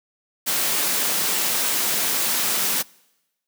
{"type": "high-pass noise", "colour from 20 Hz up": "white", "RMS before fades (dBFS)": -22, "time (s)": [0.46, 2.83], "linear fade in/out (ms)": 20, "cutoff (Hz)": 150, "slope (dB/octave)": 48, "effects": ["noise-tail reverb RT60 1.0 s tail -25 dB re dry"]}